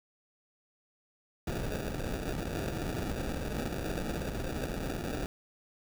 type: noise with sample-and-hold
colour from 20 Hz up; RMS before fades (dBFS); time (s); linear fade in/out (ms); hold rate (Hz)
pink; -35; 1.47-5.26; 2; 1050
effects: none